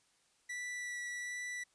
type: tone with vibrato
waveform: 45% pulse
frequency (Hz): 1959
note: B6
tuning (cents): -15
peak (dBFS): -39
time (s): 0.49-1.64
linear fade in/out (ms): 10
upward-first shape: sine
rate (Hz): 1.3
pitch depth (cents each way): 10
effects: white hiss -72 dBFS RMS until 1.74 s + resampled to 22050 Hz